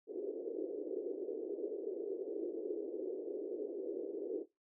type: band-pass noise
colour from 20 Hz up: white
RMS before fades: -41 dBFS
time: 0.07-4.46 s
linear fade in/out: 50 ms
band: 340 to 450 Hz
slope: 48 dB/octave
effects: noise-tail reverb RT60 0.2 s tail -19 dB re dry